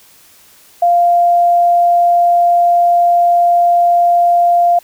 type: tone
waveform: sine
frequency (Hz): 696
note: F5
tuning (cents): -6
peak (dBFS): -7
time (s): 0.82-4.79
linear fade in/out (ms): 5
effects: white hiss -45 dBFS RMS until 4.83 s